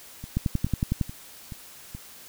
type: two click trains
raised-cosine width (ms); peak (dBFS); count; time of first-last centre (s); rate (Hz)
5; -24 / -11; 5 / 8; 0.24-1.949 / 0.37-1.012; 2.34 / 10.9
effects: white hiss -47 dBFS RMS until 2.28 s